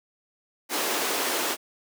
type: high-pass noise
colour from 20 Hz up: pink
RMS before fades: -27 dBFS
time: 0.69-1.57 s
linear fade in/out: 50 ms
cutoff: 300 Hz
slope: 24 dB/octave
effects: none